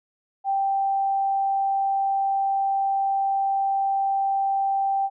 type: tone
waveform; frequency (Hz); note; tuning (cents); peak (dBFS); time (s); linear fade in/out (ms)
sine; 784; G5; 0; -20; 0.44-5.1; 50
effects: none